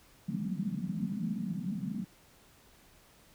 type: band-pass noise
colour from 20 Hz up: white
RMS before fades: -35 dBFS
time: 0.28-2.05 s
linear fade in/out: 10 ms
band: 160 to 220 Hz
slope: 48 dB/octave
effects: pink hiss -61 dBFS RMS until 3.34 s